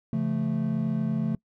triangle chord, Db augmented, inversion none, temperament equal with one note detuned, 138.59 / 171.42 / 220 Hz, Db3 / F3 / A3, 0 / -32 / 0 cents, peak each -28 / -28 / -25 dBFS, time 0.13-1.35 s, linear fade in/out 2 ms, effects noise-tail reverb RT60 0.1 s tail -24 dB re dry

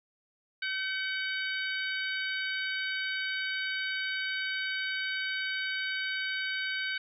harmonic tone with a mistuned harmonic, 752 Hz, F#5, 28 cents sharp, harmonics 2 / 3 / 4 / 5 / 6, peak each -33 / -37 / -39 / -41 / -43 dBFS, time 0.62-6.98 s, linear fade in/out 5 ms, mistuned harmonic 2, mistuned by +35 cents, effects none

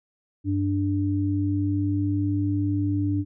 sine tone pair together, 98 / 293.7 Hz, G2 / D4, 0 / 0 cents, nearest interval octave + perfect fifth, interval 1900 cents, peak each -24 dBFS, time 0.44-3.25 s, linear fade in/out 50 ms, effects none

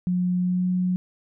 sine tone with pitch glide, 180 to 181.99 Hz, F#3 to F#3, -47 to -28 cents, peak -20 dBFS, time 0.07-0.96 s, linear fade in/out 0 ms, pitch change +19 cents, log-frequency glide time 0.39-0.68 s, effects none

